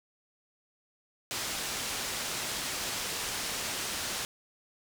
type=low-pass noise; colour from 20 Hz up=white; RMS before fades=-35 dBFS; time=1.31-4.25 s; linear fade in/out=0 ms; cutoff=7500 Hz; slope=12 dB/octave; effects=none